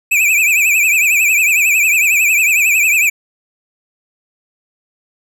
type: tone with vibrato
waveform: square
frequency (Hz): 2473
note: D#7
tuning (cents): -11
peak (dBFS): -10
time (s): 0.11-3.1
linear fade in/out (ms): 10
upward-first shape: triangle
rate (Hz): 11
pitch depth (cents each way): 140
effects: none